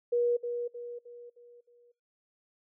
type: tone with echo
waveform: sine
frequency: 480 Hz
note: B4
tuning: 49 cents flat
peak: -24 dBFS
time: 0.12-0.37 s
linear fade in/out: 10 ms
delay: 310 ms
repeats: 5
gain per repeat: -7 dB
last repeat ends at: 1.92 s
effects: noise-tail reverb RT60 0.4 s tail -24 dB re dry